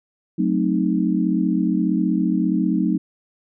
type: chord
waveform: sine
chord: F# diminished seventh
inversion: none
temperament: equal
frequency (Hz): 185 / 220 / 261.6 / 311.1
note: F#3 / A3 / C4 / Eb4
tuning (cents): 0 / 0 / 0 / 0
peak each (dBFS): -21 / -23 / -24 / -22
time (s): 0.38-2.98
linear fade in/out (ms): 10
effects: none